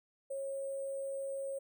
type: tone with sample-and-hold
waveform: sine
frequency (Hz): 546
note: C#5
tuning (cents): -26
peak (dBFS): -36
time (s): 0.3-1.59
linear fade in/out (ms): 10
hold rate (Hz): 8820
effects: none